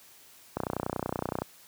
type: click train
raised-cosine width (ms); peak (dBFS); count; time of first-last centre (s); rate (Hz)
1; -15; 27; 0.57-1.42; 30.6
effects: white hiss -55 dBFS RMS until 1.67 s + high-pass 80 Hz 12 dB/octave